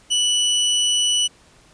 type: tone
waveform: sawtooth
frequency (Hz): 2960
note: F#7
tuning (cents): 0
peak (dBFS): -13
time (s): 0.1-1.28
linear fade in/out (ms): 20
effects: pink hiss -52 dBFS RMS until 1.73 s + resampled to 22050 Hz